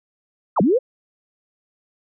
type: linear two-way sweep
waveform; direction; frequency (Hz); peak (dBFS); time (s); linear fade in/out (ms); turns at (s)
sine; down then up; 1427 to 159.4 to 549; -13; 0.56-0.79; 20; 0.61
effects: none